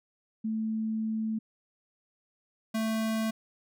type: tone pair in turn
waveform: sine / square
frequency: 220 / 221.4 Hz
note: A3 / A3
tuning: 0 / +11 cents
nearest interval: unison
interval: 11 cents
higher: second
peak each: -28 dBFS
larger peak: neither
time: 0.44-1.39 / 2.74-3.31 s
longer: first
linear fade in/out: 10 ms
effects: none